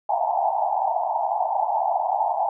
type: band-pass noise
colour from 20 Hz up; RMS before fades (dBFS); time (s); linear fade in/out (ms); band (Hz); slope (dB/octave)
white; -23; 0.09-2.49; 2; 660 to 910; 96
effects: none